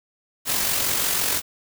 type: noise with amplitude modulation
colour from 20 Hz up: white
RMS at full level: -21 dBFS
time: 0.45-1.42 s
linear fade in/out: 50 ms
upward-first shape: sine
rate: 45.9 Hz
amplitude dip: 40%
effects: none